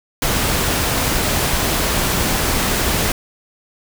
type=noise; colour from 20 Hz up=pink; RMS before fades=-18 dBFS; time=0.22-3.12 s; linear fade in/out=2 ms; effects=none

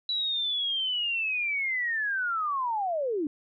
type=linear sweep; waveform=sine; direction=down; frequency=3951 to 277.2 Hz; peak=-26 dBFS; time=0.09-3.27 s; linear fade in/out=2 ms; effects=none

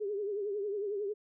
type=tone with vibrato; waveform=sine; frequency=407.8 Hz; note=G#4; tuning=32 cents flat; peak=-32 dBFS; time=0-1.14 s; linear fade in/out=20 ms; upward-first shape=triangle; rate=11 Hz; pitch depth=100 cents each way; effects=none

